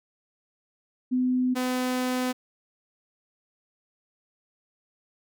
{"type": "tone pair in turn", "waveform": ["sine", "sawtooth"], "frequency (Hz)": [253, 253], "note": ["B3", "B3"], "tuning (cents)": [42, 42], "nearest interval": "unison", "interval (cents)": 0, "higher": "neither", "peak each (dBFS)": -21, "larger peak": "neither", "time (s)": [[1.11, 1.55], [1.55, 2.33]], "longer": "second", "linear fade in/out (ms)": 20, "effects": []}